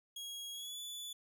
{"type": "tone with pitch glide", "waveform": "sawtooth", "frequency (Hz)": [3300, 3460], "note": ["G#7", "A7"], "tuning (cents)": [-12, -30], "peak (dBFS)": -40, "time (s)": [0.16, 1.13], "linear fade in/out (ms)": 5, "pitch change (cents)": 82, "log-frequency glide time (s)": [0.53, 0.79], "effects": []}